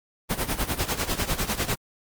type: noise with tremolo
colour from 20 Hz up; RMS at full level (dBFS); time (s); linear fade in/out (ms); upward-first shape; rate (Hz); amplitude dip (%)
pink; -24; 0.29-1.76; 20; sine; 10; 80
effects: Opus 32 kbps